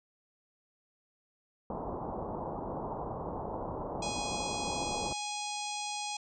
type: low-pass noise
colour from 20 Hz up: white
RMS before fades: -38 dBFS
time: 1.7-5.13 s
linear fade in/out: 2 ms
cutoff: 1000 Hz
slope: 48 dB/octave
type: harmonic tone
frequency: 830.6 Hz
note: G#5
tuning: in tune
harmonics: 1 / 3 / 4 / 5 / 6 / 7 / 8 / 9 / 10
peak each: -38 / -43 / -44 / -45 / -46 / -46 / -47 / -48 / -48 dBFS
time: 4.02-6.17 s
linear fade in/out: 5 ms
effects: none